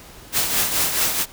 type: noise with tremolo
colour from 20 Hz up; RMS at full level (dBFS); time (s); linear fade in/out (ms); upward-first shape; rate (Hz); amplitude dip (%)
white; -18; 0.32-1.26; 50; triangle; 4.6; 60
effects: pink hiss -43 dBFS RMS until 1.32 s